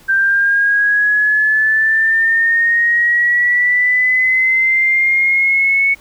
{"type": "linear sweep", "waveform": "sine", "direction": "up", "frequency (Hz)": [1568, 2217], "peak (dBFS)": -10, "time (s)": [0.08, 5.95], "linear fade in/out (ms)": 20, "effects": ["pink hiss -46 dBFS RMS until 6 s"]}